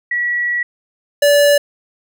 sine / square tone pair in turn, 1933 / 578 Hz, B6 / D5, -38 / -28 cents, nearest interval octave + major sixth, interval 2090 cents, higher first, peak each -15 / -9 dBFS, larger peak second, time 0.11-0.63 / 1.22-1.58 s, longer first, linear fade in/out 5 ms, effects none

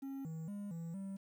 triangle tone with pitch steps, 272.1 / 160.7 / 203.4 / 166.3 / 194.6 Hz, C#4 / E3 / G#3 / E3 / G3, -32 / -44 / -36 / +16 / -12 cents, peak -39 dBFS, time 0.02-1.17 s, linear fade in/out 10 ms, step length 230 ms, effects 11-bit

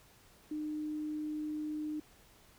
sine tone, 304.2 Hz, D#4, 39 cents flat, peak -35 dBFS, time 0.51-2 s, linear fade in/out 5 ms, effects pink hiss -62 dBFS RMS until 2.58 s

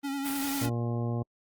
square tone with vibrato, 277.2 Hz, C#4, in tune, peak -31 dBFS, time 0.03-0.7 s, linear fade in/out 20 ms, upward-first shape sine, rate 10 Hz, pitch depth 36 cents each way
white noise, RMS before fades -36 dBFS, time 0.24-0.67 s, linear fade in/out 20 ms
harmonic tone, 118.2 Hz, A#2, 24 cents sharp, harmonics 1 / 2 / 3 / 4 / 5 / 6 / 7 / 9, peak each -29 / -35 / -39 / -41 / -43 / -45 / -46 / -48 dBFS, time 0.61-1.23 s, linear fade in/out 10 ms
effects Opus 32 kbps

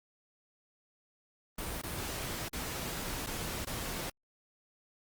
pink noise with dropouts, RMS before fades -38 dBFS, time 1.58-4.1 s, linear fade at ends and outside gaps 5 ms, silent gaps 1.817-1.835 / 2.486-2.53 / 3.264-3.269 / 3.65-3.669 s, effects Opus 32 kbps

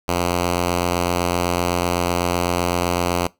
5% pulse tone, 87.9 Hz, F2, 12 cents sharp, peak -7 dBFS, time 0.08-3.27 s, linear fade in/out 5 ms, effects noise-tail reverb RT60 0.2 s tail -21 dB re dry

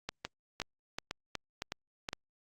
two click trains, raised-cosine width 0.2 ms, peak -18 / -18 dBFS, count 6 / 5, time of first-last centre 0.25-2.088 / 0.09-2.131 s, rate 2.72 / 1.96 Hz, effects Opus 48 kbps

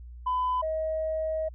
sine tone pair in turn, 1005 / 633.1 Hz, B5 / D#5, +30 / +30 cents, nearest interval minor sixth, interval 800 cents, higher first, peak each -23 / -26 dBFS, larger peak first, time 0.26-0.62 / 0.62-1.49 s, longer second, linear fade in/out 10 ms, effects tanh soft clip ceiling -21 dBFS + added 60 Hz sine -41 dBFS peak until 1.54 s

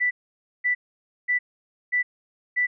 sine tone bursts, 1975.5 Hz, B6, in tune, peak -19 dBFS, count 5, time 0-2.67 s, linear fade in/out 20 ms, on 110 ms, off 530 ms, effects none

